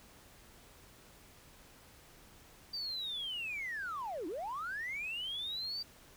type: linear two-way sweep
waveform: triangle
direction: down then up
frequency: 4699 to 293.7 to 4699 Hz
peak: -34 dBFS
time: 2.73-5.83 s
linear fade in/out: 10 ms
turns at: 4.27 s
effects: tanh soft clip ceiling -34 dBFS + pink hiss -59 dBFS RMS until 6.16 s